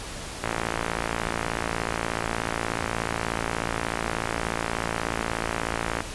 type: click train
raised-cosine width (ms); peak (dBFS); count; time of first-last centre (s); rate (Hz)
0.5; -10; 316; 0.44-6.005; 56.6
effects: pink hiss -36 dBFS RMS until 6.14 s + resampled to 24000 Hz